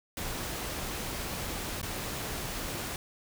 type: noise with dropouts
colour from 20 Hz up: pink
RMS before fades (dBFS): -36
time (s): 0.17-2.96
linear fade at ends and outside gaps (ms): 1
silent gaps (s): 1.815-1.829
effects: none